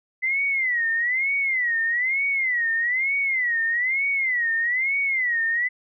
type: tone with vibrato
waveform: sine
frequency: 2016 Hz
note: B6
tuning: 35 cents sharp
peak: -20 dBFS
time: 0.22-5.69 s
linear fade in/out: 20 ms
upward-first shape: sine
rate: 1.1 Hz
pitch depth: 180 cents each way
effects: none